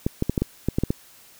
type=clicks; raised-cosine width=3 ms; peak=-8 dBFS; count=9; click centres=0.065 / 0.224 / 0.296 / 0.378 / 0.42 / 0.686 / 0.785 / 0.836 / 0.905 s; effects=white hiss -51 dBFS RMS until 1.39 s